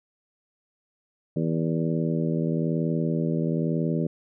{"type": "harmonic tone with a mistuned harmonic", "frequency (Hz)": 81, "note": "E2", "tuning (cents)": -30, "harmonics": [2, 3, 4, 5, 6, 7], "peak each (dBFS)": [-25, -29, -31, -33, -35, -36], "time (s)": [1.36, 4.07], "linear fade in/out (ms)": 5, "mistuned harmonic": 7, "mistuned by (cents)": 49, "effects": []}